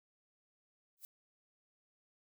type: noise with exponential growth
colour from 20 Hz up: violet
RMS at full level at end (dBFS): -45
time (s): 0.97-1.05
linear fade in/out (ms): 0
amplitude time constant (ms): 16
effects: none